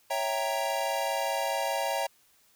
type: chord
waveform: square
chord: C# diminished seventh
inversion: none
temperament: equal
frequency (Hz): 554.4 / 659.3 / 784 / 932.3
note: C#5 / E5 / G5 / Bb5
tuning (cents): 0 / 0 / 0 / 0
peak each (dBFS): -34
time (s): 0.1-2.07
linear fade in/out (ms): 10
effects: white hiss -64 dBFS RMS until 2.55 s